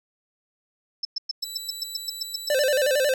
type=tone bursts; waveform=sine; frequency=5274 Hz; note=E8; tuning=in tune; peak=-24 dBFS; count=13; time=1.03-2.623 s; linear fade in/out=5 ms; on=21 ms; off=110 ms
type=tone; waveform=20% pulse; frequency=3951 Hz; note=B7; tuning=in tune; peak=-28 dBFS; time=1.42-3.11 s; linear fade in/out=10 ms
type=tone with vibrato; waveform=square; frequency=554.4 Hz; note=C#5; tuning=in tune; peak=-20 dBFS; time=2.5-3.14 s; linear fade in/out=2 ms; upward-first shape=square; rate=11 Hz; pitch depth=110 cents each way
effects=none